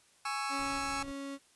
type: chord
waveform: sawtooth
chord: C# minor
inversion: second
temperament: just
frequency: 831.5 / 1108.7 / 1330.5 Hz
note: G#5 / C#6 / E6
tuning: +2 / 0 / +16 cents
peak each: -34 dBFS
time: 0.25-1.03 s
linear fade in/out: 5 ms
type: tone with tremolo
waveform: 35% pulse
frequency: 276.9 Hz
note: C#4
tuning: 2 cents flat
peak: -37 dBFS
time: 0.49-1.39 s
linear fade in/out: 50 ms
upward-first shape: square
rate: 1.7 Hz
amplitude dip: 30%
type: noise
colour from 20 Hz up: brown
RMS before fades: -50 dBFS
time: 0.58-1.12 s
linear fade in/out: 10 ms
effects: white hiss -65 dBFS RMS until 1.55 s + resampled to 24000 Hz